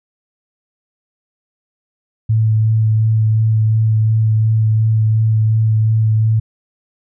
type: tone with vibrato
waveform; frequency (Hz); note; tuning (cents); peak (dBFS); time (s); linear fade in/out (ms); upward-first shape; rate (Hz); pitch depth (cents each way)
sine; 110; A2; 0; -10; 2.29-6.4; 10; sine; 2.8; 13
effects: none